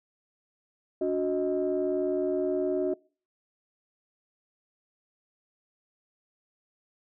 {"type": "tone cluster", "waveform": "sine", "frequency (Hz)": [288.1, 367.3, 625], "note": ["D4", "F#4", "D#5"], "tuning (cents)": [-33, -13, 8], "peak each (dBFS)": [-31, -26, -30], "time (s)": [1.01, 2.94], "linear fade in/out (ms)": 5, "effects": ["noise-tail reverb RT60 0.4 s tail -25 dB re dry", "tanh soft clip ceiling -18 dBFS"]}